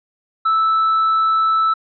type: tone with hard clipping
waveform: triangle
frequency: 1315 Hz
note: E6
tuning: 5 cents flat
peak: -12 dBFS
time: 0.45-1.74 s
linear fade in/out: 10 ms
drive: 1 dB
effects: resampled to 11025 Hz